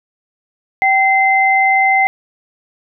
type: tone pair together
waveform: sine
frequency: 772.9 / 2069 Hz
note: G5 / C7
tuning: -25 / -20 cents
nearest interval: octave + perfect fourth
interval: 1705 cents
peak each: -12 dBFS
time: 0.82-2.07 s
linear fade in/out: 0 ms
effects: none